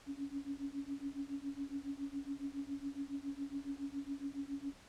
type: tone with tremolo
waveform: sine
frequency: 279.4 Hz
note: C#4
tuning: 14 cents sharp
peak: -35 dBFS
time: 0.06-4.74 s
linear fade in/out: 50 ms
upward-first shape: triangle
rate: 7.2 Hz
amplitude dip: 100%
effects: pink hiss -60 dBFS RMS until 4.88 s + low-pass 8000 Hz 12 dB/octave